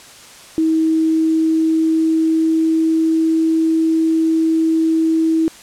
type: tone with pitch glide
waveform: sine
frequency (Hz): 320 to 322.8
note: D#4 to E4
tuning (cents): +49 to -36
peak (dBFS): -12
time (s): 0.58-5.48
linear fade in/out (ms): 0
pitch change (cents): +15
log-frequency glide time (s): 1.03-3.42
effects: white hiss -40 dBFS RMS until 5.62 s + low-pass 9000 Hz 12 dB/octave